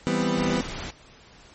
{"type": "chord", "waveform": "30% pulse", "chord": "C major seventh", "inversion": "first", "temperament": "equal", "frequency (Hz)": [164.81, 196, 246.9, 261.6], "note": ["E3", "G3", "B3", "C4"], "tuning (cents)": [0, 0, 0, 0], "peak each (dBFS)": [-26, -25, -23, -29], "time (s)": [0.07, 0.61], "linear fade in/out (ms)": 0}
{"type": "noise", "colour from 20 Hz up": "pink", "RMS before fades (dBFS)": -34, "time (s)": [0.37, 0.91], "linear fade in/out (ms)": 10}
{"effects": ["pink hiss -51 dBFS RMS until 1.54 s", "MP3 32 kbps"]}